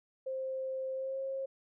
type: tone with pitch glide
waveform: sine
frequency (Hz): 526 to 537.1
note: C5 to C5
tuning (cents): +9 to +45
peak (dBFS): -34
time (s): 0.26-1.46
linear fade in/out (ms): 10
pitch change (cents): +36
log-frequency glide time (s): 0.94-1.19
effects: none